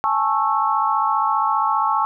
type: chord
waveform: sine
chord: A major seventh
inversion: third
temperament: just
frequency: 825 / 880 / 1100 / 1320 Hz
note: G#5 / A5 / C#6 / E6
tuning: -12 / 0 / -14 / +2 cents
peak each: -24 / -21 / -20 / -24 dBFS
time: 0.04-2.05 s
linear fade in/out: 0 ms
effects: none